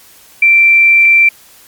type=tone; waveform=sine; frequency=2349 Hz; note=D7; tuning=in tune; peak=-4 dBFS; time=0.42-1.29 s; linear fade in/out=5 ms; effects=white hiss -42 dBFS RMS until 1.67 s + Opus 48 kbps